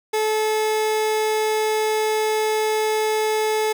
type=tone; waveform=30% pulse; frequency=432.6 Hz; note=A4; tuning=29 cents flat; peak=-16 dBFS; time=0.13-3.73 s; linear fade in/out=10 ms; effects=none